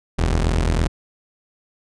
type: tone pair together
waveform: sawtooth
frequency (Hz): 43.25 / 77.78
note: F1 / D#2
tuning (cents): -16 / 0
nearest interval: minor seventh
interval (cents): 1016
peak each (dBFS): -14 / -18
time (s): 0.18-0.88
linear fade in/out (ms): 10
effects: resampled to 22050 Hz